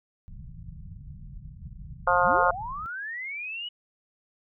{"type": "low-pass noise", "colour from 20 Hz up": "pink", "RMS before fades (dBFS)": -42, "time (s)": [0.28, 2.86], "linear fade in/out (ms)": 0, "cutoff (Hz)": 180, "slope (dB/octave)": 48}
{"type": "harmonic tone", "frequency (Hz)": 177.5, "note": "F3", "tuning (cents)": 28, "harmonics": [3, 4, 5, 6, 7, 8], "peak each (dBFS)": [-26, -26, -26, -26, -26, -26], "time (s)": [2.07, 2.51], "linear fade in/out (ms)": 5}
{"type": "linear sweep", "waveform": "sine", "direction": "up", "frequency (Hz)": [107.5, 2960], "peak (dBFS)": -32, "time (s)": [2.23, 3.69], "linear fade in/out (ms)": 10}
{"effects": []}